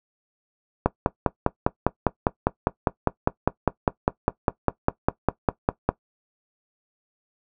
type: click train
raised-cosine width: 1 ms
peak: -3 dBFS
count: 26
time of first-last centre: 0.86-5.89 s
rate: 4.97 Hz
effects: noise-tail reverb RT60 0.1 s tail -18 dB re dry